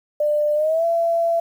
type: tone with pitch glide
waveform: sine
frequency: 596 to 672.9 Hz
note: D5 to E5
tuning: +25 to +35 cents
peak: -16 dBFS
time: 0.2-1.4 s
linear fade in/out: 5 ms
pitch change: +210 cents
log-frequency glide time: 0.55-0.85 s
effects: 8-bit